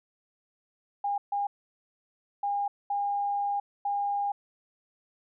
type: tone bursts at uneven times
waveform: sine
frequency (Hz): 810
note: G#5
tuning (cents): -43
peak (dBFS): -26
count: 5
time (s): 1.04-1.18 / 1.32-1.47 / 2.43-2.68 / 2.9-3.6 / 3.85-4.32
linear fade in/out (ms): 5
effects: none